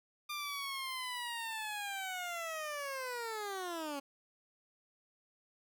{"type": "linear sweep", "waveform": "15% pulse", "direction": "down", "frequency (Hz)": [1200, 273.5], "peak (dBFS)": -32, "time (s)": [0.29, 4], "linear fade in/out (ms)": 10, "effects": []}